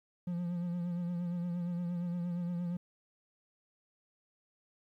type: tone with vibrato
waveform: triangle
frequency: 174.61 Hz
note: F3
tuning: in tune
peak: -31 dBFS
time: 0.27-2.77 s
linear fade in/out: 5 ms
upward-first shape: triangle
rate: 8.6 Hz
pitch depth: 46 cents each way
effects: 12-bit